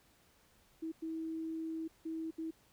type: tone bursts at uneven times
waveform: sine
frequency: 322.8 Hz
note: E4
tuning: 36 cents flat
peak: -37 dBFS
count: 4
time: 0.82-0.92 / 1.02-1.88 / 2.05-2.31 / 2.38-2.51 s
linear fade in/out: 10 ms
effects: pink hiss -68 dBFS RMS until 2.72 s